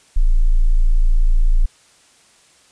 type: tone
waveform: sine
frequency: 28 Hz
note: A0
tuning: 31 cents sharp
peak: -9 dBFS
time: 0.16-1.66 s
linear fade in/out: 10 ms
effects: white hiss -52 dBFS RMS until 2.71 s + resampled to 22050 Hz